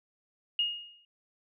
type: tone with exponential decay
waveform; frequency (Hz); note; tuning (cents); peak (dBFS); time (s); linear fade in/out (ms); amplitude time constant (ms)
sine; 2858; F7; +39; -23; 0.59-1.05; 2; 100
effects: none